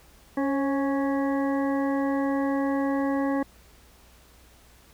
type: harmonic tone with a mistuned harmonic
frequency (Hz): 277.2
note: C#4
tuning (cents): 0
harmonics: 1 / 2 / 3 / 4 / 6 / 7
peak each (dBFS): -24 / -30 / -34 / -36 / -40 / -41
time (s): 0.37-3.43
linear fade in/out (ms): 5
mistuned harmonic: 2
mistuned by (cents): -36
effects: added 60 Hz sine -56 dBFS peak until 4.93 s + pink hiss -56 dBFS RMS until 4.93 s